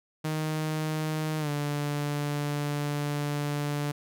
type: tone with pitch glide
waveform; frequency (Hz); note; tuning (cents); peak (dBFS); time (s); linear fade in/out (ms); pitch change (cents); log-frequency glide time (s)
sawtooth; 155.56 to 145.98; D#3 to D3; 0 to -10; -24; 0.24-3.92; 10; -110; 1.39-1.49
effects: none